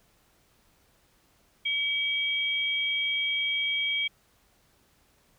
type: tone pair together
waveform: sine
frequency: 2285 / 3233 Hz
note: D7 / G#7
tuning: -48 / -47 cents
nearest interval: tritone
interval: 601 cents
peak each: -28 dBFS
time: 1.65-4.08 s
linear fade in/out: 10 ms
effects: pink hiss -65 dBFS RMS until 5.38 s